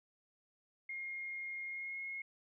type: tone with pitch glide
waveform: sine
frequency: 2136 to 2161 Hz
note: C7 to C#7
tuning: +35 to -45 cents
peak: -40 dBFS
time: 0.89-2.22 s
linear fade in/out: 5 ms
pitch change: +20 cents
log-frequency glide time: 1.66-1.99 s
effects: none